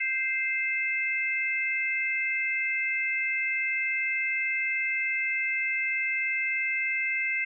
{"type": "harmonic tone", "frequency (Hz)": 523.3, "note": "C5", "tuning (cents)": 0, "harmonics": [3, 4, 5], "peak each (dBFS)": [-37, -27, -31], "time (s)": [0, 7.45], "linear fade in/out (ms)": 10, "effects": []}